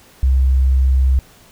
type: tone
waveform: sine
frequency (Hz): 65.6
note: C2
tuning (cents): +5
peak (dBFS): -10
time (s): 0.23-1.19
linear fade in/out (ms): 0
effects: pink hiss -47 dBFS RMS until 1.51 s